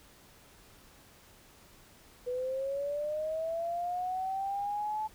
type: linear sweep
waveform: sine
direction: up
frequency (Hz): 490 to 870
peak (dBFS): -31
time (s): 2.26-5.08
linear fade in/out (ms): 20
effects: pink hiss -58 dBFS RMS until 5.14 s